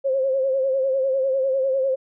sine tone with vibrato, 533 Hz, C5, 32 cents sharp, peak -18 dBFS, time 0.04-1.96 s, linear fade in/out 20 ms, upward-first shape sine, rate 10 Hz, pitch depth 55 cents each way, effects none

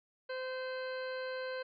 harmonic tone, 516 Hz, C5, 24 cents flat, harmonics 1 / 2 / 3 / 4 / 5 / 6 / 8 / 9, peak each -38 / -48 / -44 / -54 / -54 / -56 / -52 / -62 dBFS, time 0.29-1.63 s, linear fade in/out 10 ms, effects none

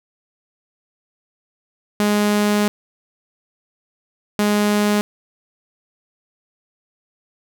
sawtooth tone bursts at uneven times, 207.7 Hz, G#3, in tune, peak -11 dBFS, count 2, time 2-2.68 / 4.39-5.01 s, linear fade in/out 0 ms, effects none

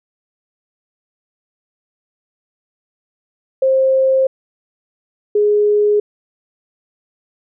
sine tone pair in turn, 529 / 416.4 Hz, C5 / G#4, +19 / +5 cents, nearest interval major third, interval 414 cents, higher first, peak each -10 dBFS, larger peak neither, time 3.62-4.27 / 5.35-6 s, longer neither, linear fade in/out 5 ms, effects none

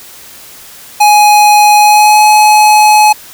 square tone with pitch glide, 836 to 848.2 Hz, G#5 to G#5, +11 to +36 cents, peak -3 dBFS, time 1-3.13 s, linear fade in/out 10 ms, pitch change +25 cents, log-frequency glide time 1.76-2.23 s, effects white hiss -33 dBFS RMS until 3.33 s

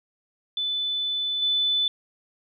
sine tone with level steps, 3500 Hz, A7, 10 cents flat, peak -24 / -20 dBFS, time 0.57-1.88 s, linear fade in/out 2 ms, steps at 1.42 s, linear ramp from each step 5 ms, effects none

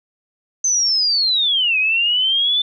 sine linear two-way sweep, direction down then up, 6220 to 2489 to 3538 Hz, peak -14 dBFS, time 0.64-2.62 s, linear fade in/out 5 ms, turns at 1.78 s, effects none

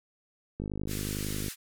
click train, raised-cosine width 3 ms, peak -22 dBFS, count 46, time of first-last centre 0.6-1.482 s, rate 51 Hz
white band-pass noise, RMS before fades -40 dBFS, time 0.87-1.56 s, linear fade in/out 50 ms, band 1300 to 14000 Hz, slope 24 dB/octave
effects none

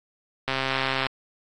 click train, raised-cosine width 0.3 ms, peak -9 dBFS, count 79, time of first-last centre 0.48-1.066 s, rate 133 Hz, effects AAC 32 kbps

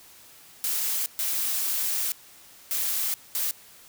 blue noise bursts at uneven times, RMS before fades -27 dBFS, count 4, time 0.64-1.06 / 1.19-2.12 / 2.71-3.14 / 3.35-3.51 s, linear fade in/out 0 ms, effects white hiss -51 dBFS RMS until 3.88 s

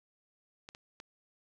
clicks, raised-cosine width 0.2 ms, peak -29 dBFS, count 3, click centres 0.689 / 0.749 / 1.001 s, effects none

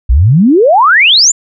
sine exponential sweep, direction up, 53.7 to 7450 Hz, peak -3 dBFS, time 0.09-1.32 s, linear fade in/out 10 ms, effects none

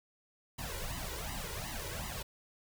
pink noise with flanger, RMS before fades -40 dBFS, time 0.58-2.23 s, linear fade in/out 10 ms, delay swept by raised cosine 1 to 2.1 ms, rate 2.7 Hz, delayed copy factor +1, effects none

